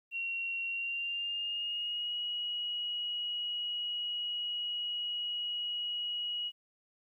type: tone with pitch glide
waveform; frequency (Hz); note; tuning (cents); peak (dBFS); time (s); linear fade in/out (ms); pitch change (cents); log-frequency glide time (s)
sine; 2742 to 2905; F7 to F#7; -32 to -32; -33; 0.11-6.52; 50; +100; 0.67-2.16
effects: 12-bit